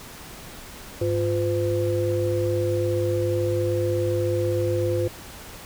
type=tone cluster; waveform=sine; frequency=102.3 / 350.2 / 508 Hz; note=G#2 / F4 / B4; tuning=-26 / +5 / +49 cents; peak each=-25 dBFS; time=1.01-5.08 s; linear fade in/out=5 ms; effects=pink hiss -41 dBFS RMS until 5.65 s